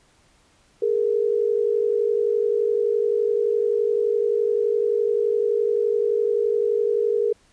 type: tone pair together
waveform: sine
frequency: 415.3 / 467 Hz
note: G#4 / A#4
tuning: 0 / +3 cents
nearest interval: major second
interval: 203 cents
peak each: -21 / -21 dBFS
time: 0.82-7.33 s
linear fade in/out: 5 ms
effects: pink hiss -59 dBFS RMS until 7.52 s + resampled to 22050 Hz